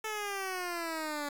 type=exponential sweep; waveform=10% pulse; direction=down; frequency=440 to 285.6 Hz; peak=-26 dBFS; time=0.04-1.29 s; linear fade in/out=5 ms; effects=9-bit